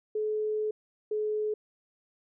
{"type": "tone pair in turn", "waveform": "sine", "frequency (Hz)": [428.4, 426.2], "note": ["A4", "G#4"], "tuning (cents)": [-46, 45], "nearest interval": "unison", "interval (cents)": 9, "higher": "first", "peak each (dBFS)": -27, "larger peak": "neither", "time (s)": [[0.15, 0.71], [1.11, 1.54]], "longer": "first", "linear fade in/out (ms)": 5, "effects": []}